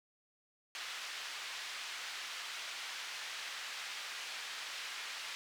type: band-pass noise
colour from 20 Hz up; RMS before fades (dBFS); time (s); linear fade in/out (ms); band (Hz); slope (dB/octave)
pink; -44; 0.75-5.35; 0; 1700 to 4800; 12
effects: none